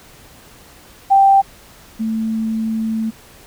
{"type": "tone pair in turn", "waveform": "sine", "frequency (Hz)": [784, 222], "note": ["G5", "A3"], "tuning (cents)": [0, 16], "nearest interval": "octave + minor seventh", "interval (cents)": 2184, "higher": "first", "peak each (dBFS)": [-7, -17], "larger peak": "first", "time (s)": [[1.1, 1.42], [1.99, 3.11]], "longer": "second", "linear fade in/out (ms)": 20, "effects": ["pink hiss -44 dBFS RMS until 3.46 s"]}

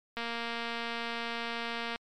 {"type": "click train", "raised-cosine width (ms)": 0.3, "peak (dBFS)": -20, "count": 418, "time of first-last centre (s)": [0.17, 1.96], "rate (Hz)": 233, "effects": ["MP3 96 kbps"]}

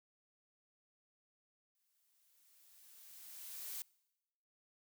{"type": "noise with exponential growth", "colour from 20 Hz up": "blue", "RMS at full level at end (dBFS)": -43, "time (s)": [1.75, 3.82], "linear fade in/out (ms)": 1, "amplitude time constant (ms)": 450, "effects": ["noise-tail reverb RT60 1.0 s tail -25 dB re dry"]}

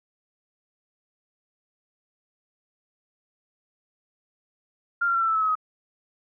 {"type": "tone with pitch steps", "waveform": "sine", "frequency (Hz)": [1396.9, 1376.9, 1357.1, 1337.7, 1318.5, 1299.6, 1281, 1262.6], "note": ["F6", "F6", "E6", "E6", "E6", "E6", "E6", "D#6"], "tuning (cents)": [0, -25, 50, 25, 0, -25, -50, 25], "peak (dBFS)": -20, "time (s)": [5.01, 5.554], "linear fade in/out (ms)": 10, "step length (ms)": 68, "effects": []}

